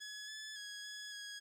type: tone with pitch steps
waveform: 15% pulse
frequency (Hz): 1689 / 1726 / 1665 / 1683 / 1659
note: G#6 / A6 / G#6 / G#6 / G#6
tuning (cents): +29 / -34 / +4 / +23 / -2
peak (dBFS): -39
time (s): 0-1.4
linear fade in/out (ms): 20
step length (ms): 280
effects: low-pass 11000 Hz 12 dB/octave + 13-bit